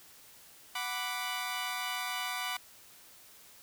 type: chord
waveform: 15% pulse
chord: B minor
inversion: second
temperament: equal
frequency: 740 / 987.8 / 1174.7 Hz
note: F#5 / B5 / D6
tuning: 0 / 0 / 0 cents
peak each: -32 dBFS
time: 0.75-2.57 s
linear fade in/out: 5 ms
effects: white hiss -56 dBFS RMS until 3.62 s